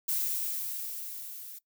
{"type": "noise with level ramp", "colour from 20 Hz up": "violet", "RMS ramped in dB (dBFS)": [-29, -45], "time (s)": [0.08, 1.59], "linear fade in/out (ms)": 10, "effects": ["noise-tail reverb RT60 0.1 s tail -19 dB re dry"]}